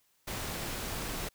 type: noise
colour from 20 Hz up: pink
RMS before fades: -37 dBFS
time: 0.27-1.29 s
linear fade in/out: 10 ms
effects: white hiss -71 dBFS RMS until 1.34 s